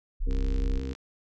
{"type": "exponential two-way sweep", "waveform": "sine", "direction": "up then down", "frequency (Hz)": [32.39, 41.31, 32.39], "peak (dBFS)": -24, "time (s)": [0.2, 0.8], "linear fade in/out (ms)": 20, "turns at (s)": 0.67}
{"type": "harmonic tone", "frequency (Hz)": 66.6, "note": "C2", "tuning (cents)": 31, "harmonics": [1, 2, 3, 4, 5, 6, 7], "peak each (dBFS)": [-32, -42, -45, -37, -48, -47, -41], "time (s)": [0.26, 0.94], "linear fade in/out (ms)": 20}
{"type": "click train", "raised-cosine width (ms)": 0.2, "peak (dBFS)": -28, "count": 34, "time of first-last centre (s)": [0.31, 0.951], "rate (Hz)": 51.5}
{"effects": []}